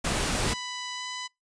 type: noise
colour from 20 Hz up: pink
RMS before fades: -27 dBFS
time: 0.04-0.54 s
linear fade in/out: 10 ms
type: tone with pitch glide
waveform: 10% pulse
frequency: 993 to 998.8 Hz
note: B5 to B5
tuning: +9 to +19 cents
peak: -25 dBFS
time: 0.46-1.28 s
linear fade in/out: 20 ms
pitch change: +10 cents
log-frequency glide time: 0.95-1.03 s
effects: noise-tail reverb RT60 0.2 s tail -26 dB re dry + resampled to 22050 Hz